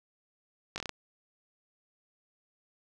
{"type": "slowing click train", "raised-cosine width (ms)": 0.2, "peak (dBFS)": -18, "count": 6, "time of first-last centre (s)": [0.76, 0.893], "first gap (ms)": 19, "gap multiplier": 1.17, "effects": []}